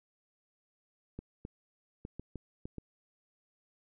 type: clicks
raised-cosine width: 3 ms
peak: -28 dBFS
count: 7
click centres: 1.19 / 1.451 / 2.051 / 2.196 / 2.357 / 2.655 / 2.783 s
effects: none